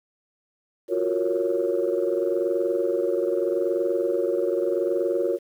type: chord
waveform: sine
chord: Gb major seventh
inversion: third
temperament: equal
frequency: 349.2 / 370 / 466.2 / 554.4 Hz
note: F4 / Gb4 / Bb4 / Db5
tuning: 0 / 0 / 0 / 0 cents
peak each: -26 dBFS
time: 0.88-5.39 s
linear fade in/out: 50 ms
effects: tanh soft clip ceiling -13 dBFS + 9-bit